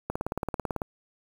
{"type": "click train", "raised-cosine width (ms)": 1, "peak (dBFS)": -15, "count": 14, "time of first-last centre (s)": [0.1, 0.818], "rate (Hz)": 18.1, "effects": ["7-bit"]}